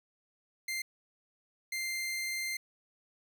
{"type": "tone bursts at uneven times", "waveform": "sawtooth", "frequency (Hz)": 2093, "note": "C7", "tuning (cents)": 0, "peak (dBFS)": -30, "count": 2, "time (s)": [[0.68, 0.82], [1.72, 2.57]], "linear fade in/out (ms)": 5, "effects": []}